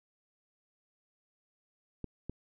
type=clicks; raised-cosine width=3 ms; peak=-25 dBFS; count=2; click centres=2.043 / 2.296 s; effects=none